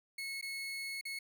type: tone with dropouts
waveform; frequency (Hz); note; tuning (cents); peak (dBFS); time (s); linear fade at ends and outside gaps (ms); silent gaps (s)
30% pulse; 2188; C#7; -23; -36; 0.18-1.19; 5; 0.413-0.425 / 1.012-1.052
effects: none

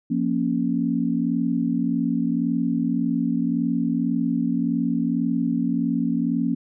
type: chord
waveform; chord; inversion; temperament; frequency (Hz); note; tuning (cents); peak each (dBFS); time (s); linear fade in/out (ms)
sine; Bb minor; second; equal with one note detuned; 174.61 / 235.4 / 277.2; F3 / Bb3 / Db4; 0 / +17 / 0; -26 / -23 / -24; 0.1-6.55; 10
effects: none

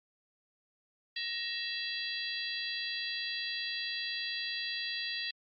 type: harmonic tone with a mistuned harmonic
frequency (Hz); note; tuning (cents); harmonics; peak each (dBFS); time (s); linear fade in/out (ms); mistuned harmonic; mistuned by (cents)
670; E5; +28; 3 / 4 / 5 / 6 / 7; -40 / -42 / -40 / -41 / -41; 1.16-5.31; 5; 3; -120
effects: Opus 48 kbps

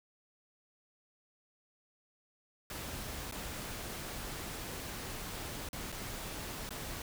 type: noise with dropouts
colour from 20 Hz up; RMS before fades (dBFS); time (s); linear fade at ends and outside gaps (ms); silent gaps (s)
pink; -42; 2.7-7.02; 2; 3.313-3.322 / 5.689-5.73 / 5.92-5.924 / 6.692-6.706
effects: none

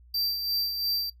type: tone with tremolo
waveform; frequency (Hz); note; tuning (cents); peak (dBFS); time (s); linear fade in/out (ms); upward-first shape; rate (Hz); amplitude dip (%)
square; 4689; D8; -4; -25; 0.14-1.1; 5; sine; 2.9; 50
effects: noise-tail reverb RT60 0.1 s tail -17 dB re dry + added 60 Hz sine -51 dBFS peak until 1.2 s

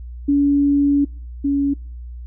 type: tone pair in turn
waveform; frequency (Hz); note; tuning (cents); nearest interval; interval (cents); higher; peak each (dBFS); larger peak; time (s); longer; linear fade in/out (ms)
sine; 284.2 / 280.8; C#4 / C#4; +43 / +22; unison; 21; first; -12 / -15; first; 0.28-1.05 / 1.44-1.74; first; 10
effects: noise-tail reverb RT60 0.4 s tail -25 dB re dry + added 60 Hz sine -30 dBFS peak until 2.26 s

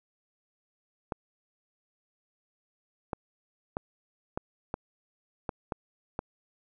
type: clicks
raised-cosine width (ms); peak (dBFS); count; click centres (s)
1; -17; 8; 1.122 / 3.132 / 3.769 / 4.375 / 4.741 / 5.492 / 5.722 / 6.191
effects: none

